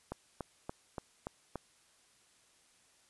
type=click train; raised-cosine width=1 ms; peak=-24 dBFS; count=6; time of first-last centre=0.12-1.557 s; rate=3.48 Hz; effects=white hiss -67 dBFS RMS until 3.09 s + resampled to 24000 Hz